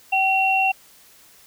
sine tone pair together, 767 / 2733 Hz, G5 / F7, -38 / -38 cents, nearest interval octave + minor seventh, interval 2200 cents, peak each -19 dBFS, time 0.12-0.72 s, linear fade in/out 10 ms, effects white hiss -51 dBFS RMS until 1.46 s

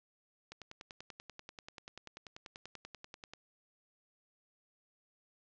click train, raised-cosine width 0.2 ms, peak -30 dBFS, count 30, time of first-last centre 0.52-3.336 s, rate 10.3 Hz, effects resampled to 16000 Hz + 10-bit

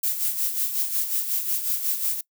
violet noise with tremolo, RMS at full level -23 dBFS, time 0.03-2.21 s, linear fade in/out 5 ms, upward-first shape sine, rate 5.5 Hz, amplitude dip 60%, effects noise-tail reverb RT60 0.1 s tail -22 dB re dry

